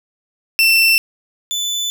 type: tone pair in turn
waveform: 30% pulse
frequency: 2684 / 3499 Hz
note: E7 / A7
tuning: +31 / -10 cents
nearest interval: perfect fourth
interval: 459 cents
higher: second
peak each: -7 / -16 dBFS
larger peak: first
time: 0.59-0.98 / 1.51-1.9 s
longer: neither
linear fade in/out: 0 ms
effects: none